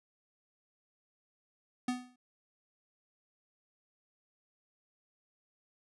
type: tone with exponential decay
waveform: square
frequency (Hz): 249.2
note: B3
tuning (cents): +16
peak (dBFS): -29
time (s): 1.88-2.16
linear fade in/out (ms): 5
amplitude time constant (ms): 60
effects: resampled to 24000 Hz